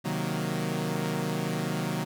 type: chord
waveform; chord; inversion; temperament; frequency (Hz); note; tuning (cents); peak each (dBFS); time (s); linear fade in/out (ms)
sawtooth; C half-diminished seventh; none; equal with one note detuned; 130.44 / 155.56 / 185 / 233.1; C3 / Eb3 / Gb3 / Bb3; -5 / 0 / 0 / 0; -32 / -28 / -29 / -31; 0.04-2.05; 20
effects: none